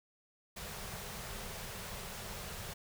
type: band-stop noise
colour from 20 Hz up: pink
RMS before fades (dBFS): -44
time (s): 0.56-2.74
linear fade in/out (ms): 10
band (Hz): 230 to 360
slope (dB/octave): 96
effects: none